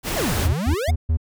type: noise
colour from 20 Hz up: pink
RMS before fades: -25 dBFS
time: 0.03-0.49 s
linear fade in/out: 50 ms
type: exponential two-way sweep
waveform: square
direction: down then up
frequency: 756 to 69.3 to 756 Hz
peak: -23 dBFS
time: 0.16-0.91 s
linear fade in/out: 10 ms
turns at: 0.39 s
type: tone bursts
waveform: triangle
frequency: 80.1 Hz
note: E2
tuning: 49 cents flat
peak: -14 dBFS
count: 4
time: 0.45-1.172 s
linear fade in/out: 10 ms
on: 83 ms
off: 130 ms
effects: none